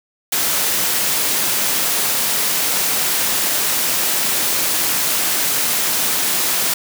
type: high-pass noise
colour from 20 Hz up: white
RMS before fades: -18 dBFS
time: 0.32-6.74 s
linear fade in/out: 5 ms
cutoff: 140 Hz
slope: 12 dB/octave
effects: none